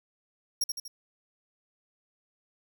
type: tone with echo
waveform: sawtooth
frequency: 5590 Hz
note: F8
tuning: 1 cent sharp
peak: -22 dBFS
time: 0.61-0.64 s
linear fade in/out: 5 ms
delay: 80 ms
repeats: 3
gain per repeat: -5 dB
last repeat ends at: 0.88 s
effects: none

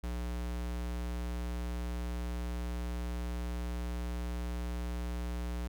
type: tone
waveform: square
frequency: 60 Hz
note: B1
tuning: 49 cents flat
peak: -35 dBFS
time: 0.03-5.68 s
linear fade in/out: 10 ms
effects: none

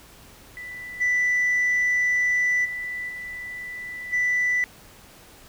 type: tone with level steps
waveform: sine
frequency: 1980 Hz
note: B6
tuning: 4 cents sharp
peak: -34 / -17 / -28 / -32 / -18 dBFS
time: 0.57-4.64 s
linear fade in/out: 0 ms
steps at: 1 / 2.64 / 3.08 / 4.12 s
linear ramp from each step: 20 ms
effects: tanh soft clip ceiling -17 dBFS + pink hiss -49 dBFS RMS until 5.48 s

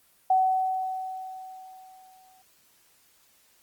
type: tone with exponential decay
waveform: sine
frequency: 753 Hz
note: F#5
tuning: 30 cents sharp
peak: -17 dBFS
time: 0.3-2.42 s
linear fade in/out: 5 ms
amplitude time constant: 460 ms
effects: white hiss -62 dBFS RMS until 3.62 s + Opus 24 kbps

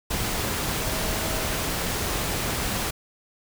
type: tone in noise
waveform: sine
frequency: 639 Hz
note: D#5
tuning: 46 cents sharp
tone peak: -37 dBFS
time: 0.81-1.64 s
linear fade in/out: 10 ms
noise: pink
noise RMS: -27 dBFS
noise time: 0.1-2.91 s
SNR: -13 dB
effects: none

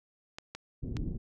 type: clicks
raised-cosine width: 0.2 ms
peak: -23 dBFS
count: 3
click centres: 0.385 / 0.55 / 0.968 s
type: low-pass noise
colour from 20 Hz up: pink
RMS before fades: -35 dBFS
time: 0.82-1.18 s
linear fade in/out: 20 ms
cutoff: 310 Hz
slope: 24 dB/octave
effects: none

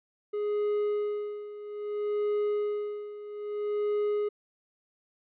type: tone with tremolo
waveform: triangle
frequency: 416.2 Hz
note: G#4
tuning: 4 cents sharp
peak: -23 dBFS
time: 0.33-4.29 s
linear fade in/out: 10 ms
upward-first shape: sine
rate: 0.61 Hz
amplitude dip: 80%
effects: resampled to 8000 Hz

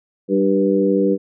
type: harmonic tone with a mistuned harmonic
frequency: 97.3 Hz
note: G2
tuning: 12 cents flat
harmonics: 2 / 3 / 4 / 5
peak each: -19 / -19 / -19 / -19 dBFS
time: 0.28-1.18 s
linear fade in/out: 50 ms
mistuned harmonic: 3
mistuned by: +27 cents
effects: none

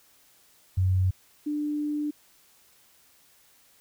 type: tone pair in turn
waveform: sine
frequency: 93.2 / 296.9 Hz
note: F#2 / D4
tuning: +13 / +19 cents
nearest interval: octave + minor sixth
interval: 2006 cents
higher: second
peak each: -20 / -26 dBFS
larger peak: first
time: 0.77-1.11 / 1.46-2.11 s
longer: second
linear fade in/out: 10 ms
effects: white hiss -60 dBFS RMS until 3.8 s

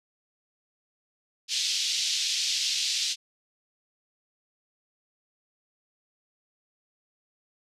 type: band-pass noise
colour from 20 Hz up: white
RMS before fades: -28 dBFS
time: 1.48-3.16 s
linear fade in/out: 50 ms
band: 3000 to 5700 Hz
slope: 24 dB/octave
effects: resampled to 32000 Hz

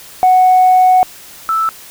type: tone pair in turn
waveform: sine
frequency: 740 / 1317.7 Hz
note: F#5 / E6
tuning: 0 / -1 cents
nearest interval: minor seventh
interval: 999 cents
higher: second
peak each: -4 / -11 dBFS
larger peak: first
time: 0.23-1.03 / 1.49-1.69 s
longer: first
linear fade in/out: 0 ms
effects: tanh soft clip ceiling -2 dBFS + white hiss -36 dBFS RMS until 1.9 s

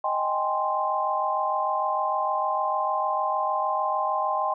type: chord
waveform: sine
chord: Ab major seventh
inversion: second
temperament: equal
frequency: 622.3 / 784 / 830.6 / 1046.5 Hz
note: Eb5 / G5 / Ab5 / C6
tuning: 0 / 0 / 0 / 0 cents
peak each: -30 / -28 / -31 / -26 dBFS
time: 0.04-4.54 s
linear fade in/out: 5 ms
effects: none

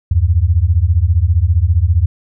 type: beating tone pair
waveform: sine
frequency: 78.1 / 93.1 Hz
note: D#2 / F#2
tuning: +7 / +11 cents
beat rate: 15 Hz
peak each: -12 dBFS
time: 0.11-2.06 s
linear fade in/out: 5 ms
effects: none

